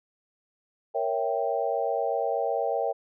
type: chord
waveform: sine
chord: A# diminished seventh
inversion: none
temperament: equal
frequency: 466.2 / 554.4 / 659.3 / 784 Hz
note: A#4 / C#5 / E5 / G5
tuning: 0 / 0 / 0 / 0 cents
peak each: -30 dBFS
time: 0.94-2.93 s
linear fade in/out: 20 ms
effects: none